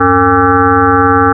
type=tone with frequency modulation; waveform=sine; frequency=810 Hz; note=G#5; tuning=43 cents flat; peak=-5 dBFS; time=0-1.33 s; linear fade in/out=10 ms; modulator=178 Hz; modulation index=3.8; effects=none